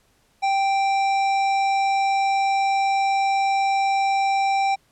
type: harmonic tone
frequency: 784 Hz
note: G5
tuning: in tune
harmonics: 1 / 3 / 5 / 7 / 9 / 10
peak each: -18 / -28 / -38 / -38 / -47 / -47 dBFS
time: 0.42-4.76 s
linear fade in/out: 20 ms
effects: pink hiss -62 dBFS RMS until 4.91 s + low-pass 12000 Hz 12 dB/octave